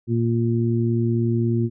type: harmonic tone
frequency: 116.4 Hz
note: A#2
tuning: 2 cents flat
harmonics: 1 / 2 / 3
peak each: -20 / -23 / -25 dBFS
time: 0.07-1.7 s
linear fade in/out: 50 ms
effects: none